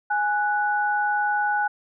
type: tone pair together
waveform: sine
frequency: 830.6 / 1480 Hz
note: G#5 / F#6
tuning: 0 / 0 cents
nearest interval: minor seventh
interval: 1000 cents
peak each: -22 / -24 dBFS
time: 0.1-1.68 s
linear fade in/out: 10 ms
effects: none